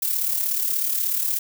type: noise with amplitude modulation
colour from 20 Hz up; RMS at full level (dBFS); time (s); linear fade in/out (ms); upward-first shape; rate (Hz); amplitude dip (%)
violet; -21; 0.02-1.39; 5; sine; 36.6; 55
effects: none

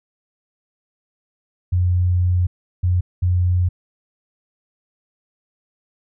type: tone bursts at uneven times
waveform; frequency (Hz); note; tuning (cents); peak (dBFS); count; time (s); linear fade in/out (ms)
sine; 89.6; F2; +45; -14; 3; 1.72-2.47 / 2.83-3.01 / 3.22-3.69; 10
effects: none

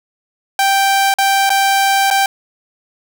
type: tone with dropouts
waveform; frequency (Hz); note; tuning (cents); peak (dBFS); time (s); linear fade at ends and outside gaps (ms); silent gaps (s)
sawtooth; 784; G5; 0; -7; 0.59-2.26; 2; 1.14-1.185 / 1.494-1.502 / 2.103-2.11
effects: none

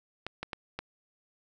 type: clicks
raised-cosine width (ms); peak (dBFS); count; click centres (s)
0.3; -19; 4; 0.266 / 0.43 / 0.532 / 0.79
effects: none

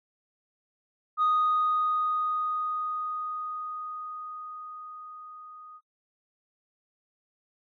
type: tone with level ramp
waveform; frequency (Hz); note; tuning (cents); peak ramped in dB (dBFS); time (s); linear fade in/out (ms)
sine; 1242; D#6; -3; -19 to -45; 1.17-5.81; 50
effects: noise-tail reverb RT60 0.1 s tail -21 dB re dry + tanh soft clip ceiling -18 dBFS

